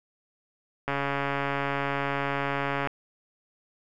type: click train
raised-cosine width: 0.5 ms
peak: -13 dBFS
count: 280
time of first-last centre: 0.88-2.873 s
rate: 140 Hz
effects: none